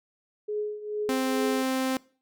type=tone with tremolo; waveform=sine; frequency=420.6 Hz; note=G#4; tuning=22 cents sharp; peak=-25 dBFS; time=0.48-1.63 s; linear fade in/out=10 ms; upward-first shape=triangle; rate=2.3 Hz; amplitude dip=80%
type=tone; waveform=sawtooth; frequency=261.6 Hz; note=C4; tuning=in tune; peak=-21 dBFS; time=1.09-1.97 s; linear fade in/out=0 ms
effects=noise-tail reverb RT60 0.4 s tail -22 dB re dry